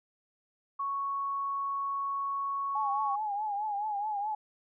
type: tone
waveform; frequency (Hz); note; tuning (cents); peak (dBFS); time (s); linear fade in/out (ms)
sine; 1109; C#6; 0; -30; 0.79-3.16; 10
type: tone with vibrato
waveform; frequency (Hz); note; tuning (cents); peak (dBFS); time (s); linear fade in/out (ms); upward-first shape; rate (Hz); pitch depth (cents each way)
sine; 833; G#5; +5; -30; 2.75-4.35; 5; triangle; 4.7; 89
effects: none